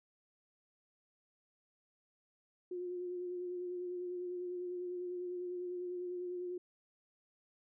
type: tone with vibrato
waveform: sine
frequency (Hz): 357.7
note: F4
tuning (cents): +41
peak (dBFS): -38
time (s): 2.71-6.58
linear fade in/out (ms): 5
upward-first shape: sine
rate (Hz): 10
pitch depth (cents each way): 23
effects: none